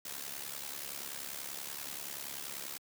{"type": "noise with amplitude modulation", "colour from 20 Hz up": "white", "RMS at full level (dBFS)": -39, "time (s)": [0.05, 2.78], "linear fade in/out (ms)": 5, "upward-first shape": "sine", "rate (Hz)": 70.4, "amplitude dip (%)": 75, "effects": ["high-pass 100 Hz 12 dB/octave"]}